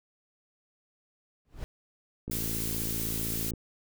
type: noise with exponential growth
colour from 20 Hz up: brown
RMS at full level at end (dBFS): -32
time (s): 1.45-1.64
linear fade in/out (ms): 0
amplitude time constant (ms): 40
type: click train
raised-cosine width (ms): 3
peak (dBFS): -24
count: 71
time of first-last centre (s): 2.28-3.537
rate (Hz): 55.7
type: noise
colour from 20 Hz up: blue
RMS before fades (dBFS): -34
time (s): 2.31-3.51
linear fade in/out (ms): 5
effects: none